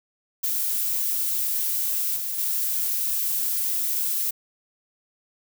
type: noise with level steps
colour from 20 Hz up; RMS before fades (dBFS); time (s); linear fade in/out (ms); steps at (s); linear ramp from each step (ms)
violet; -25 / -29 / -25; 0.43-4.31; 10; 2.16 / 2.38; 5
effects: none